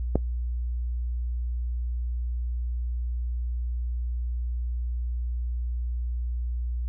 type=click; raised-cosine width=2 ms; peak=-8 dBFS; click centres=0.156 s; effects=noise-tail reverb RT60 0.1 s tail -21 dB re dry + added 60 Hz sine -26 dBFS peak until 6.88 s